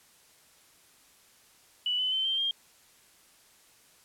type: tone with pitch steps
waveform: sine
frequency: 2960 / 3020 / 3082 / 3145 / 3209 Hz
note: F#7 / F#7 / G7 / G7 / G7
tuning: 0 / +35 / -30 / +5 / +40 cents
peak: -26 dBFS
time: 1.86-2.51 s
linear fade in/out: 2 ms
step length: 130 ms
effects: white hiss -60 dBFS RMS until 4.04 s + low-pass 12000 Hz 12 dB/octave